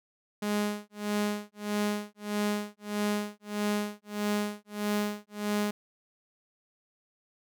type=tone with tremolo; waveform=sawtooth; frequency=207.7 Hz; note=G#3; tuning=in tune; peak=-22 dBFS; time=0.42-5.71 s; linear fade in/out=5 ms; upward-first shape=sine; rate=1.6 Hz; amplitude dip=100%; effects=none